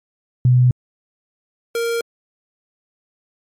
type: tone pair in turn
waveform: sine / square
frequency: 125.1 / 465.3 Hz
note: B2 / A#4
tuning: +23 / -3 cents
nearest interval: octave + major seventh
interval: 2274 cents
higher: second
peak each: -9 / -19 dBFS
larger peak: first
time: 0.45-0.71 / 1.75-2.01 s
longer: neither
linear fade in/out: 2 ms
effects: MP3 64 kbps